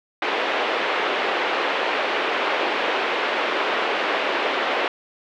pink band-pass noise, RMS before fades -23 dBFS, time 0.22-4.88 s, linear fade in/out 2 ms, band 370 to 3200 Hz, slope 24 dB/octave, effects none

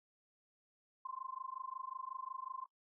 sine tone with amplitude modulation, 1046.5 Hz, C6, in tune, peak -39 dBFS, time 1.05-2.66 s, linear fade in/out 5 ms, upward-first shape sine, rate 25.5 Hz, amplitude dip 100%, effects noise-tail reverb RT60 0.1 s tail -21 dB re dry

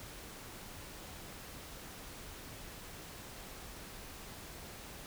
silence, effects pink hiss -49 dBFS RMS until 5.06 s

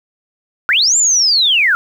sine linear two-way sweep, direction up then down, 1336 to 7400 to 1336 Hz, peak -9 dBFS, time 0.69-1.75 s, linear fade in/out 0 ms, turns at 0.97 s, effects 7-bit

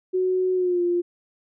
sine tone with pitch glide, 370 to 350 Hz, F#4 to F4, 0 to +4 cents, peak -19 dBFS, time 0.13-1.02 s, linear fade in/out 20 ms, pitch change -96 cents, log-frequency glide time 0.54-0.82 s, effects none

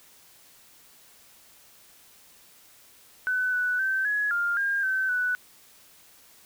sine tone with pitch steps, 1505 / 1485 / 1549 / 1681 / 1403 / 1611 / 1537 / 1486 Hz, F#6 / F#6 / G6 / G#6 / F6 / G6 / G6 / F#6, +29 / +6 / -21 / +20 / +8 / +47 / -35 / +7 cents, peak -23 dBFS, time 3.27-5.35 s, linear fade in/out 0 ms, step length 260 ms, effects white hiss -55 dBFS RMS until 6.45 s

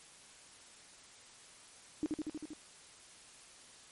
sine tone with echo, 306.1 Hz, D#4, 28 cents flat, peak -30 dBFS, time 2.03-2.06 s, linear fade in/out 0 ms, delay 79 ms, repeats 6, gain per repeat -2 dB, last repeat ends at 2.534 s, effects white hiss -57 dBFS RMS until 3.91 s + MP3 48 kbps

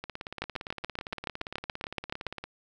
two click trains, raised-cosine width 0.3 ms, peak -21 / -15 dBFS, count 43 / 14, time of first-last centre 0.04-2.44 / 0.42-2.267 s, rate 17.5 / 7.04 Hz, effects none

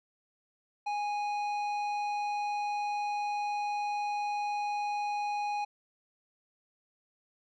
sine tone with tanh clipping, 827 Hz, G#5, 8 cents flat, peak -32 dBFS, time 0.86-5.65 s, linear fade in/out 10 ms, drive 11 dB, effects none

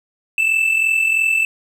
triangle tone pair together, 2637 / 2680 Hz, E7 / E7, 0 / +28 cents, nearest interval unison, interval 28 cents, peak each -13 / -20 dBFS, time 0.38-1.45 s, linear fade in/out 2 ms, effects none

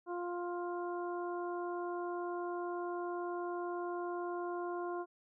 harmonic tone, 351 Hz, F4, 9 cents sharp, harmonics 1 / 2 / 3 / 4, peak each -38 / -43 / -44 / -50 dBFS, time 0.06-5.06 s, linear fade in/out 50 ms, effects none

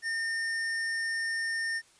sine tone with hard clipping, 1818 Hz, A#6, 44 cents flat, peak -31 dBFS, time 0.02-1.82 s, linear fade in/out 50 ms, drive 14 dB, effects white hiss -61 dBFS RMS until 1.99 s + resampled to 22050 Hz

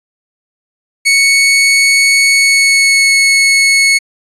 sawtooth tone with pitch glide, 2217 to 2198 Hz, C#7 to C#7, 0 to -15 cents, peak -3 dBFS, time 1.05-3.99 s, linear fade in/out 20 ms, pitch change -15 cents, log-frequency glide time 2.31-3.13 s, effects resampled to 24000 Hz

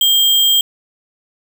sine tone with sample-and-hold, 3200 Hz, G7, 35 cents sharp, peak -9 dBFS, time 0.01-0.61 s, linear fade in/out 2 ms, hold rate 11025 Hz, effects none

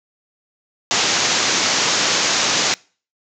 white low-pass noise, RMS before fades -18 dBFS, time 0.91-2.74 s, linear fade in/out 0 ms, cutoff 7100 Hz, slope 96 dB/octave, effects noise-tail reverb RT60 0.4 s tail -25 dB re dry + high-pass 150 Hz 12 dB/octave

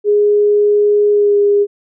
sine tone with pitch glide, 414.3 to 407.7 Hz, G#4 to G#4, -4 to -32 cents, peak -8 dBFS, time 0.04-1.67 s, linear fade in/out 50 ms, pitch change -28 cents, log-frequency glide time 1.11-1.37 s, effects none

